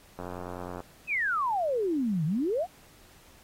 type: click train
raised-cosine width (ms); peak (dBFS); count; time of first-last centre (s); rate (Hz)
1; -24; 56; 0.19-0.804; 89.6
type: exponential two-way sweep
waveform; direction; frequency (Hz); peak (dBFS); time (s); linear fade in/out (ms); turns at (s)
sine; down then up; 2637 to 146.83 to 781; -25; 1.07-2.67; 50; 2.25
effects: pink hiss -57 dBFS RMS until 3.43 s + AAC 48 kbps